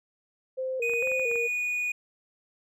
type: tone with vibrato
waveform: sine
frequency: 493.9 Hz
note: B4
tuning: in tune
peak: -28 dBFS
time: 0.57-1.48 s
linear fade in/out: 20 ms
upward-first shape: square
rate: 2.2 Hz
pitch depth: 89 cents each way
type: tone with pitch glide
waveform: triangle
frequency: 2489 to 2462 Hz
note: D#7 to D#7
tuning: 0 to -19 cents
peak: -25 dBFS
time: 0.82-1.92 s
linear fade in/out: 5 ms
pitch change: -19 cents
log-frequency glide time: 0.96-1.31 s
type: clicks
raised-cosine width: 0.5 ms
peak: -28 dBFS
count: 8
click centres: 0.896 / 0.936 / 1.025 / 1.073 / 1.117 / 1.196 / 1.314 / 1.357 s
effects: none